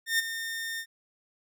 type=tone with ADSR envelope; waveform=sawtooth; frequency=1820 Hz; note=A#6; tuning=42 cents flat; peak=-18 dBFS; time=0.06-0.86 s; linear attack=130 ms; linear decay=17 ms; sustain=-11 dB; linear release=69 ms; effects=none